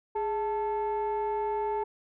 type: tone pair together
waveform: sine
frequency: 415.3 / 880 Hz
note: G#4 / A5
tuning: 0 / 0 cents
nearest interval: octave + minor second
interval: 1300 cents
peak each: -28 dBFS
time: 0.15-1.84 s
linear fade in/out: 10 ms
effects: tanh soft clip ceiling -24 dBFS